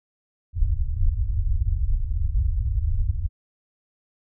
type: low-pass noise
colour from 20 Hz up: pink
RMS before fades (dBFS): -22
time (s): 0.53-3.29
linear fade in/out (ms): 50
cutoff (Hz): 100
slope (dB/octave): 48
effects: none